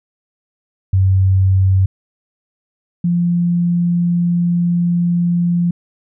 sine tone pair in turn, 95.1 / 173.51 Hz, F#2 / F3, +48 / -11 cents, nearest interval minor seventh, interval 1041 cents, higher second, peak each -9 / -12 dBFS, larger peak first, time 0.93-1.86 / 3.04-5.71 s, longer second, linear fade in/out 5 ms, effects none

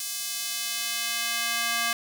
square tone with high-pass filter sweep, 233.1 Hz, A#3, in tune, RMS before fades -29 dBFS, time 0-1.93 s, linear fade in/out 2 ms, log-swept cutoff 5700 to 1400 Hz, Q 0.75, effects none

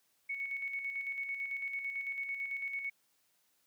sine tone with tremolo, 2217 Hz, C#7, in tune, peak -34 dBFS, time 0.29-2.9 s, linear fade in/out 10 ms, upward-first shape square, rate 9 Hz, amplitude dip 45%, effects white hiss -74 dBFS RMS until 3.66 s + high-pass 100 Hz 12 dB/octave

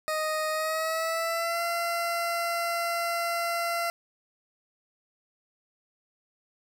20% pulse tone with pitch glide, 622.3 to 682.6 Hz, D#5 to F5, 0 to -40 cents, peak -22 dBFS, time 0.08-3.9 s, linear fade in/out 0 ms, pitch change +160 cents, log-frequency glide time 0.51-1.62 s, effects none

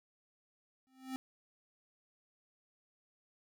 square tone with exponential growth, 261.6 Hz, C4, in tune, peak -36 dBFS, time 0.87-1.16 s, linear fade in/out 0 ms, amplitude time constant 63 ms, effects none

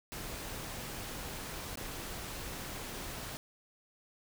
pink noise with dropouts, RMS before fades -42 dBFS, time 0.12-3.37 s, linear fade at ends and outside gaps 0 ms, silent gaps 1.756-1.773 s, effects none

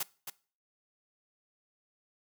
white noise with echo, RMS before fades -33 dBFS, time 0-0.03 s, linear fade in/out 5 ms, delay 270 ms, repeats 1, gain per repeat -7 dB, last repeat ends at 0.3 s, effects noise-tail reverb RT60 0.4 s tail -20 dB re dry + high-pass 150 Hz 12 dB/octave

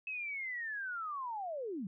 sine linear sweep, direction down, 2601 to 170 Hz, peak -37 dBFS, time 0.07-1.87 s, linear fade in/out 2 ms, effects none

